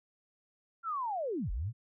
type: linear two-way sweep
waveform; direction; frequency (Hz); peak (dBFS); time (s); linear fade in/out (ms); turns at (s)
sine; down then up; 1396.9 to 36.93 to 126.1; -32; 0.83-1.73; 50; 1.51
effects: none